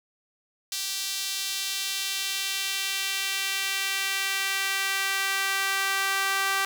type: tone with high-pass filter sweep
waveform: sawtooth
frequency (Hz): 389.8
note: G4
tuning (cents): -10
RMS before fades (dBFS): -28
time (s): 0.72-6.65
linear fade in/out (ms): 2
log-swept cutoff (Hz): 4300 to 1300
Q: 1.3
effects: none